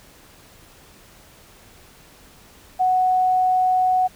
sine tone, 740 Hz, F#5, in tune, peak -15 dBFS, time 2.79-4.08 s, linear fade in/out 20 ms, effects pink hiss -49 dBFS RMS until 4.15 s

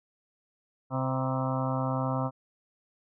harmonic tone with a mistuned harmonic, 130.81 Hz, C3, in tune, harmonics 1 / 2 / 4 / 5 / 6 / 7 / 8 / 9 / 10, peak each -30 / -33 / -36 / -37 / -38 / -38 / -39 / -40 / -40 dBFS, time 0.9-2.31 s, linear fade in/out 50 ms, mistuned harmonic 7, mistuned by +54 cents, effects none

